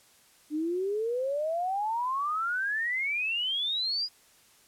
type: exponential sweep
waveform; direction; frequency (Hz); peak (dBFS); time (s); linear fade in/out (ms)
sine; up; 293.7 to 4978; -27; 0.5-4.09; 50
effects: white hiss -60 dBFS RMS until 4.67 s + low-pass 12000 Hz 12 dB/octave